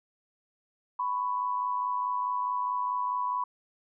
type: tone pair together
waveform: sine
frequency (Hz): 995.3 / 1100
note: B5 / C#6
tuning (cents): +13 / -14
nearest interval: major second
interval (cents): 173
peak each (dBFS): -28 / -34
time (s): 0.99-3.44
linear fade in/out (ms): 5
effects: none